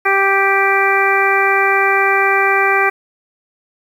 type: harmonic tone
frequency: 392 Hz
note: G4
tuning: in tune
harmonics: 1 / 2 / 3 / 4 / 5 / 6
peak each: -18 / -18 / -18 / -18 / -18 / -18 dBFS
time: 0.05-2.9 s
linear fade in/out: 10 ms
effects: 7-bit